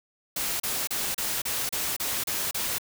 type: noise bursts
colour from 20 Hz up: white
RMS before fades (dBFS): -29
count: 9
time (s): 0.36-2.784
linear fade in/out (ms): 5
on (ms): 240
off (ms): 33
effects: none